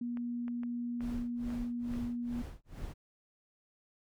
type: tone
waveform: sine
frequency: 240 Hz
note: B3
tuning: 49 cents flat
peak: -34 dBFS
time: 0.01-2.42 s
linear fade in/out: 5 ms
type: clicks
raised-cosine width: 0.5 ms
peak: -35 dBFS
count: 6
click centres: 0.172 / 0.481 / 0.634 / 1.007 / 1.504 / 1.938 s
type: noise with tremolo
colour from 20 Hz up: brown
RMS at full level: -41 dBFS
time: 1-2.94 s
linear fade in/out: 20 ms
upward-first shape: sine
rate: 2.3 Hz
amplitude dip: 100%
effects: none

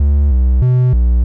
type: tone with pitch steps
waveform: triangle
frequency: 71.5 / 63.2 / 125.9 / 60.1 Hz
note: D2 / B1 / B2 / B1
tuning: -46 / +41 / +34 / -46 cents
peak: -6 dBFS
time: 0-1.24 s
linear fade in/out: 5 ms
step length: 310 ms
effects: none

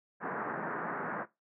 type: band-pass noise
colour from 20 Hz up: white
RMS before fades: -37 dBFS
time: 0.2-1.26 s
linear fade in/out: 50 ms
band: 140 to 1700 Hz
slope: 48 dB/octave
effects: noise-tail reverb RT60 0.2 s tail -17 dB re dry

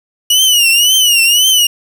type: tone with vibrato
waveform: sawtooth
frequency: 2900 Hz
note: F#7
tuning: 35 cents flat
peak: -4 dBFS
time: 0.3-1.67 s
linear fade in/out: 5 ms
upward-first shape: triangle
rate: 1.9 Hz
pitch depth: 140 cents each way
effects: 7-bit

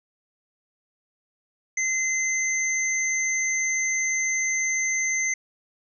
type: tone pair together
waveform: sine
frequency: 2063 / 6223 Hz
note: C7 / G8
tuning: -25 / -14 cents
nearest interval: octave + perfect fifth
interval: 1911 cents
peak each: -24 / -26 dBFS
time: 1.77-5.34 s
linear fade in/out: 5 ms
effects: none

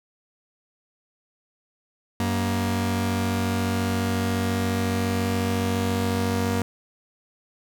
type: tone pair together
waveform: sawtooth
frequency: 94.3 / 235.8 Hz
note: F#2 / A#3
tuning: +33 / +20 cents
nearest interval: octave + major third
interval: 1587 cents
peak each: -21 dBFS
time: 2.2-6.62 s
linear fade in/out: 0 ms
effects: none

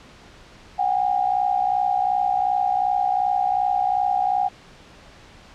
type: tone pair together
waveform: sine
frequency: 740 / 802.7 Hz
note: F#5 / G5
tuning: 0 / +41 cents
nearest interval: minor second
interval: 141 cents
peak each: -21 / -21 dBFS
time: 0.78-4.49 s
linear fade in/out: 20 ms
effects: pink hiss -47 dBFS RMS until 5.54 s + low-pass 5000 Hz 12 dB/octave

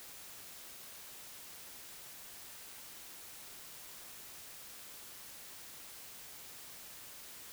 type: silence
effects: white hiss -51 dBFS RMS until 7.52 s

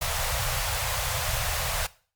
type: band-stop noise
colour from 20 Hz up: pink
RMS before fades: -28 dBFS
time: 0.01-1.87 s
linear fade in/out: 10 ms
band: 140 to 520 Hz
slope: 48 dB/octave
effects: noise-tail reverb RT60 0.4 s tail -19 dB re dry + Opus 48 kbps

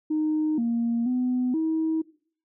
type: tone with pitch steps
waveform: sine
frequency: 308.8 / 233.6 / 250.9 / 319.6 Hz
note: D#4 / A#3 / B3 / D#4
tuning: -13 / +4 / +28 / +47 cents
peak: -21 dBFS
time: 0.1-2.02 s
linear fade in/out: 10 ms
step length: 480 ms
effects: noise-tail reverb RT60 0.5 s tail -20 dB re dry + tanh soft clip ceiling -18 dBFS

